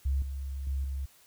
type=tone with level steps; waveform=sine; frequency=68 Hz; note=C#2; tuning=33 cents flat; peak=-25 / -33 / -28 / -31 dBFS; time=0.05-1.06 s; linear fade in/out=10 ms; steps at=0.22 / 0.67 / 0.84 s; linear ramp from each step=2 ms; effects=white hiss -60 dBFS RMS until 1.26 s